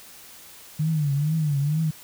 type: tone with vibrato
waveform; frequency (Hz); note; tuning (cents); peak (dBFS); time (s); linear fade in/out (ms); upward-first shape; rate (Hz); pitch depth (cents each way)
sine; 149.5; D3; +31; -20; 0.79-1.91; 10; triangle; 2.2; 150
effects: white hiss -46 dBFS RMS until 2.03 s